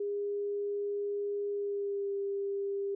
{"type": "tone with pitch glide", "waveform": "sine", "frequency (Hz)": [406.9, 398.1], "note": ["G#4", "G4"], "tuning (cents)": [-35, 27], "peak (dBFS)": -31, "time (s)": [0, 2.95], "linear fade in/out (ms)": 5, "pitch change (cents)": -38, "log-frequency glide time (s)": [1.5, 2.14], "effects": []}